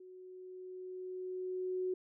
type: tone with level ramp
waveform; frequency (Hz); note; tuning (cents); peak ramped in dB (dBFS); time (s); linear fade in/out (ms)
sine; 369; F#4; -5; -51 to -32; 0-1.94; 5
effects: none